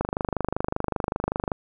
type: click train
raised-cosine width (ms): 1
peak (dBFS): -10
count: 39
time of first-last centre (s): 0.01-1.518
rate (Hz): 25.2
effects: none